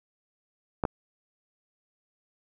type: clicks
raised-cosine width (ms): 1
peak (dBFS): -12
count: 2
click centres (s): 0.838 / 0.852
effects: none